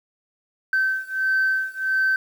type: beating tone pair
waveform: sine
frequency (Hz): 1543 / 1544.5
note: G6 / G6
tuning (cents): -28 / -26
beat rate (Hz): 1.5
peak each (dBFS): -21 / -22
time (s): 0.73-2.16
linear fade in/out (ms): 2
effects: tanh soft clip ceiling -14 dBFS + 8-bit